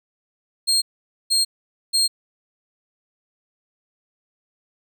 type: tone bursts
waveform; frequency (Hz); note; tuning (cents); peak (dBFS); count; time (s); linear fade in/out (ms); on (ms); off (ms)
30% pulse; 4222; C8; +15; -13; 3; 0.67-2.08; 20; 150; 480
effects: none